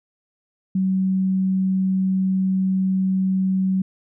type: tone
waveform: sine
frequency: 189.1 Hz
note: F#3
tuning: 38 cents sharp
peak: -17 dBFS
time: 0.75-3.82 s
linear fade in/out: 5 ms
effects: none